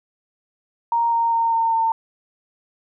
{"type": "tone with pitch steps", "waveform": "sine", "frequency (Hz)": [932.3, 925.3, 918.4, 911.5, 904.7], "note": ["A#5", "A#5", "A#5", "A#5", "A5"], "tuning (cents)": [0, -13, -26, -39, 48], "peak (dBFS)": -16, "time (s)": [0.92, 1.92], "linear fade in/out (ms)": 2, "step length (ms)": 200, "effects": []}